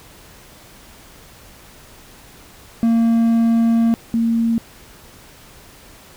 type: tone pair in turn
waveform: triangle / sine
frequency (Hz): 229.6 / 229.6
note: A#3 / A#3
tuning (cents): -26 / -26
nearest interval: unison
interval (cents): 0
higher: neither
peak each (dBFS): -10 / -14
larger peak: first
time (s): 2.83-3.94 / 4.14-4.58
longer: first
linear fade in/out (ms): 0
effects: pink hiss -44 dBFS RMS until 6.16 s